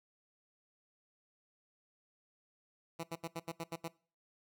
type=tone bursts; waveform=10% pulse; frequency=165.8 Hz; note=E3; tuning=10 cents sharp; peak=-30 dBFS; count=8; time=2.99-3.883 s; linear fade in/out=10 ms; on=46 ms; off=75 ms; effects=noise-tail reverb RT60 0.4 s tail -22 dB re dry